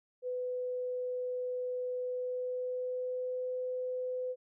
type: tone with pitch glide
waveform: sine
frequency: 500 to 505.5 Hz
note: B4 to B4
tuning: +21 to +40 cents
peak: -33 dBFS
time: 0.22-4.36 s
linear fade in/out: 50 ms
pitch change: +19 cents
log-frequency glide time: 2.01-3.5 s
effects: none